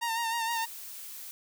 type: tone with vibrato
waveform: sawtooth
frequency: 920 Hz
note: A#5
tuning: 23 cents flat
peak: -25 dBFS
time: 0.01-0.66 s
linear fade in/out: 20 ms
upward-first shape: sine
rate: 6.4 Hz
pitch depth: 41 cents each way
type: noise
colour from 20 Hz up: blue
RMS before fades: -43 dBFS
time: 0.51-1.31 s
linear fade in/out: 0 ms
effects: none